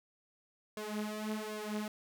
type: tone with flanger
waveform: sawtooth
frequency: 213.3 Hz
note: G#3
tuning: 46 cents sharp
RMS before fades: -39 dBFS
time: 0.77-1.88 s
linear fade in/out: 2 ms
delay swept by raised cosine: 1.8 to 6.4 ms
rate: 1.3 Hz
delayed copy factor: +0.9
effects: none